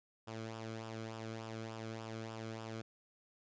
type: tone with flanger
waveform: sawtooth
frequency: 111.9 Hz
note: A2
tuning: 30 cents sharp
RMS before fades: -45 dBFS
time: 0.27-2.82 s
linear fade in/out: 10 ms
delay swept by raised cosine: 0.47 to 1.12 ms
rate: 3.4 Hz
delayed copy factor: -0.6
effects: resampled to 16000 Hz